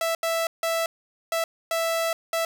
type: tone bursts at uneven times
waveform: sawtooth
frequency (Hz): 660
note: E5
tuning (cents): +2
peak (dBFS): -19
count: 6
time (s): 0.01-0.15 / 0.23-0.47 / 0.63-0.86 / 1.32-1.44 / 1.71-2.13 / 2.33-2.45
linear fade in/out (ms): 2
effects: none